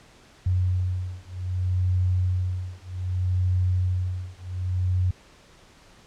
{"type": "beating tone pair", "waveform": "sine", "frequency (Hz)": [91, 91.64], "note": ["F#2", "F#2"], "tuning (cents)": [-28, -16], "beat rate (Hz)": 0.64, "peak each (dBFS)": -25, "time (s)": [0.46, 5.11], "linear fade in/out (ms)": 5, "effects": ["pink hiss -53 dBFS RMS until 6.06 s", "low-pass 7000 Hz 12 dB/octave"]}